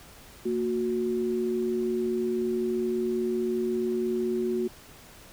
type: tone pair together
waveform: sine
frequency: 230.5 / 365.9 Hz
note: A#3 / F#4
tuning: -19 / -19 cents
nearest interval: minor sixth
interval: 800 cents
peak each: -30 / -26 dBFS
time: 0.45-4.68 s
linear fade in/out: 10 ms
effects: pink hiss -50 dBFS RMS until 5.32 s